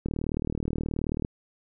click train, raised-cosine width 3 ms, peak -16 dBFS, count 47, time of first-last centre 0.06-1.249 s, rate 38.7 Hz, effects none

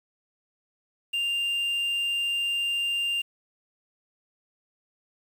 triangle tone with quantisation, 2794 Hz, F7, in tune, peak -23 dBFS, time 1.13-3.22 s, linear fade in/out 10 ms, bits 8, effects none

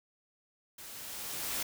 white noise with level ramp, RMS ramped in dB -48 to -34 dBFS, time 0.78-1.63 s, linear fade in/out 5 ms, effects none

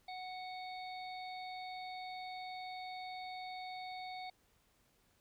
harmonic tone, 740 Hz, F#5, in tune, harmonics 1 / 3 / 5 / 6, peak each -44 / -51 / -54 / -55 dBFS, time 0.08-4.3 s, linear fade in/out 5 ms, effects pink hiss -73 dBFS RMS until 5.2 s

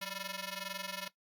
5% pulse ring-modulated tone, 392 Hz, G4, in tune, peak -25 dBFS, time 0.01-1.08 s, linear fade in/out 5 ms, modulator 207 Hz, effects noise-tail reverb RT60 0.1 s tail -17 dB re dry + Opus 48 kbps

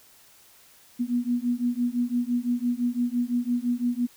sine beating tone pair, 239.8 / 245.7 Hz, A#3 / B3, +49 / -9 cents, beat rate 5.9 Hz, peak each -26 dBFS, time 0.99-4.07 s, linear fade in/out 20 ms, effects white hiss -55 dBFS RMS until 4.16 s

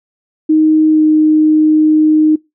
sine tone with pitch glide, 311.8 to 309.1 Hz, D#4 to D#4, +4 to -11 cents, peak -6 dBFS, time 0.49-2.36 s, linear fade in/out 10 ms, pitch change -15 cents, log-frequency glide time 0.9-1.02 s, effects noise-tail reverb RT60 0.2 s tail -22 dB re dry

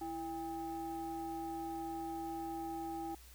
triangle ring-modulated tone, 236.1 Hz, A#3, 22 cents sharp, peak -34 dBFS, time 0.01-3.15 s, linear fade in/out 5 ms, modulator 567 Hz, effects added 60 Hz sine -56 dBFS peak until 3.34 s + white hiss -60 dBFS RMS until 3.34 s

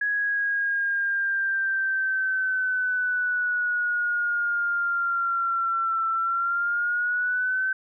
sine exponential two-way sweep, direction down then up, 1670 to 1335 to 1540 Hz, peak -22 dBFS, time 0.01-7.73 s, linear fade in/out 5 ms, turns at 6.09 s, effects none

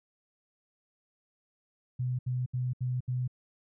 sine tone bursts, 125.7 Hz, B2, 31 cents sharp, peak -28 dBFS, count 5, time 1.99-3.278 s, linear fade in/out 10 ms, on 200 ms, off 72 ms, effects none

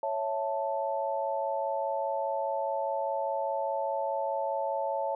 sine chord, A major, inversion first, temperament equal, 554.4 / 659.3 / 880 Hz, C#5 / E5 / A5, 0 / 0 / 0 cents, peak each -32 / -34 / -32 dBFS, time 0.03-5.15 s, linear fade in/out 2 ms, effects none

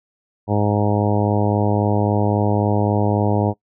harmonic tone, 103.7 Hz, G#2, 2 cents flat, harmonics 1 / 2 / 3 / 4 / 5 / 6 / 7 / 8 / 9, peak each -19 / -22 / -24 / -25 / -26 / -27 / -27 / -28 / -29 dBFS, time 0.47-3.54 s, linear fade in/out 50 ms, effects noise-tail reverb RT60 0.1 s tail -21 dB re dry

